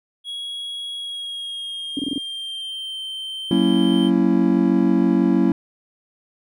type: tone with pitch glide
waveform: triangle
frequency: 3322 to 3117 Hz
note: G#7 to G7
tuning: 0 to -11 cents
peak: -26 dBFS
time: 0.24-4.11 s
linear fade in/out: 50 ms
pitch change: -111 cents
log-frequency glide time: 0.96-3.01 s
type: tone bursts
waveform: sine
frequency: 280 Hz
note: C#4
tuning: 18 cents sharp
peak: -20 dBFS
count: 5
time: 1.97-2.18 s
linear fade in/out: 2 ms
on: 22 ms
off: 25 ms
type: chord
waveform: triangle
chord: F# dominant seventh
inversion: none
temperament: just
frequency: 185 / 231.2 / 277.5 / 333 Hz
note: F#3 / A#3 / C#4 / E4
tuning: 0 / -14 / +2 / +18 cents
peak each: -18 dBFS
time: 3.51-5.52 s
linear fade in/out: 2 ms
effects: none